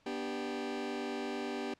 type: chord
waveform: sawtooth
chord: G major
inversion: first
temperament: just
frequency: 245 / 294 / 392 Hz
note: B3 / D4 / G4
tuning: -14 / +2 / 0 cents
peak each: -36 / -37 / -35 dBFS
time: 0.06-1.74 s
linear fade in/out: 5 ms
effects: pink hiss -68 dBFS RMS until 1.79 s + low-pass 5000 Hz 12 dB/octave